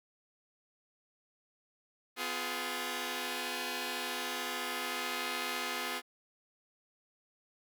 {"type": "chord", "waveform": "5% pulse", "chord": "F diminished", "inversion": "second", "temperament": "just", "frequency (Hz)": [251.4, 349.2, 419.1], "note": ["Cb4", "F4", "Ab4"], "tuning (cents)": [31, 0, 16], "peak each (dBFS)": -28, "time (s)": [2.16, 6.02], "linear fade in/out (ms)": 50, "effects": []}